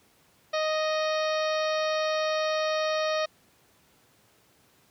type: harmonic tone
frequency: 622.3 Hz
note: D#5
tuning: in tune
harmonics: 1 / 2 / 3 / 4 / 5 / 6 / 7 / 8 / 9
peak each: -26 / -32 / -36 / -38 / -42 / -39 / -40 / -47 / -42 dBFS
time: 0.53-3.26 s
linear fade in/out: 10 ms
effects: pink hiss -62 dBFS RMS until 4.9 s + high-pass 100 Hz 12 dB/octave